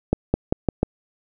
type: accelerating click train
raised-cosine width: 2 ms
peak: -4 dBFS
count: 5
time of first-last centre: 0.13-0.831 s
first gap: 210 ms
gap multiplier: 0.88
effects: none